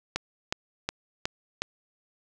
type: click train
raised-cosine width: 0.2 ms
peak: -10 dBFS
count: 5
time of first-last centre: 0.16-1.62 s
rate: 2.74 Hz
effects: none